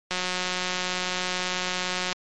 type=click train; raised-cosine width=0.2 ms; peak=-10 dBFS; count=368; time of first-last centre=0.11-2.126 s; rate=182 Hz; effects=MP3 48 kbps